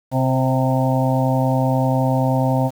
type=harmonic tone with a mistuned harmonic; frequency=130.3 Hz; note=C3; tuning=7 cents flat; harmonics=1 / 2 / 4 / 5 / 6 / 7; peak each=-18 / -21 / -24 / -25 / -26 / -26 dBFS; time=0.11-2.71 s; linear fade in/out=50 ms; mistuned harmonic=4; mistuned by=+20 cents; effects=7-bit